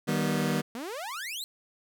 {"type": "chord", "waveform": "sawtooth", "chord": "Eb augmented", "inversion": "none", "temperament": "just", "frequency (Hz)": [155.56, 194.45, 243.1], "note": ["Eb3", "G3", "B3"], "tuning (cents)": [0, -14, -27], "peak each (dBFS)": -26, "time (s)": [0.07, 0.62], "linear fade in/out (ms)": 20}
{"type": "exponential sweep", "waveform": "sawtooth", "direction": "up", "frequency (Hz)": [220, 4264], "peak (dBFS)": -31, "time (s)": [0.75, 1.44], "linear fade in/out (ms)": 0}
{"effects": []}